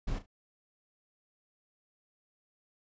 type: noise with echo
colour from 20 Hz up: brown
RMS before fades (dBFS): -33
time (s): 0.07-0.19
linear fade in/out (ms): 10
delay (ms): 36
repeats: 2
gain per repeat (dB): -12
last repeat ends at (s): 0.262
effects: resampled to 16000 Hz